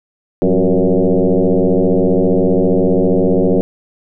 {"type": "tone with frequency modulation", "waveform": "sine", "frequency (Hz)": 100.1, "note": "G2", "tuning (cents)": 37, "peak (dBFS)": -9, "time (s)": [0.42, 3.61], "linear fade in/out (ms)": 0, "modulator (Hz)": 92.6, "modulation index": 5.1, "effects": []}